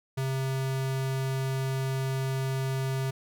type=tone; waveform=square; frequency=133.2 Hz; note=C3; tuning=31 cents sharp; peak=-28 dBFS; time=0.17-3.11 s; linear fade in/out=10 ms; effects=none